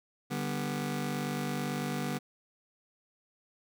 sawtooth chord, G major, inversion second, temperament just, 147 / 196 / 245 Hz, D3 / G3 / B3, +2 / 0 / -14 cents, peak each -32 / -33 / -32 dBFS, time 0.3-2.19 s, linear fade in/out 20 ms, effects none

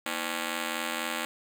5% pulse ring-modulated tone, 277.8 Hz, C#4, 4 cents sharp, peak -16 dBFS, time 0.06-1.25 s, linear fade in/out 0 ms, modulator 42 Hz, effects none

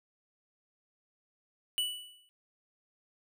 square tone with exponential decay, 2960 Hz, F#7, in tune, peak -27 dBFS, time 1.78-2.29 s, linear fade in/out 0 ms, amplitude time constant 110 ms, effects none

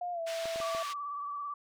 sine tone with pitch glide, 709 to 661.5 Hz, F5 to E5, +26 to +6 cents, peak -33 dBFS, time 0.01-0.83 s, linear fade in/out 5 ms, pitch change -120 cents, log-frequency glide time 0.12-0.21 s
white band-pass noise, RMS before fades -43 dBFS, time 0.26-0.94 s, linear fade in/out 20 ms, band 1300 to 4200 Hz, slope 12 dB/octave
clicks, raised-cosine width 1 ms, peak -29 dBFS, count 4, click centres 0.456 / 0.559 / 0.602 / 0.749 s
sine tone with vibrato, 1155 Hz, D6, 29 cents flat, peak -35 dBFS, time 0.61-1.54 s, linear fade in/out 5 ms, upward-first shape triangle, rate 18 Hz, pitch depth 45 cents each way
effects none

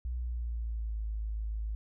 sine tone with pitch glide, 60.9 to 53.63 Hz, B1 to A1, -24 to -44 cents, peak -32 dBFS, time 0.05-1.75 s, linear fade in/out 0 ms, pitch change -220 cents, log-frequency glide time 0.17-1 s, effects none

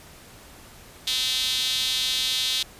sawtooth tone with high-pass filter, 256.8 Hz, C4, 32 cents flat, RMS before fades -25 dBFS, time 1.07-2.63 s, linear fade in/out 5 ms, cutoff 3600 Hz, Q 4.3, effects pink hiss -47 dBFS RMS until 2.79 s + resampled to 32000 Hz

